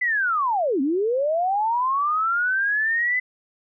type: linear two-way sweep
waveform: sine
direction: down then up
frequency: 2026 to 254.9 to 2026 Hz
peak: -19 dBFS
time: 0.01-3.2 s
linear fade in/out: 10 ms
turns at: 0.81 s
effects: none